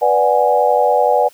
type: chord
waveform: sine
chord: G# half-diminished seventh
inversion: first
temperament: equal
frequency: 493.9 / 587.3 / 740 / 830.6 Hz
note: B4 / D5 / F#5 / G#5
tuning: 0 / 0 / 0 / 0 cents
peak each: -16 dBFS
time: 0.01-1.29 s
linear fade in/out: 20 ms
effects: white hiss -48 dBFS RMS until 1.33 s